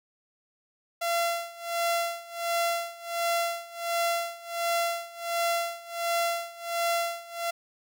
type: tone with tremolo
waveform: sawtooth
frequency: 682 Hz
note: F5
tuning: 41 cents flat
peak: -20 dBFS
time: 1.01-7.51 s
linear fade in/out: 10 ms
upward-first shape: sine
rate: 1.4 Hz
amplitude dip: 90%
effects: none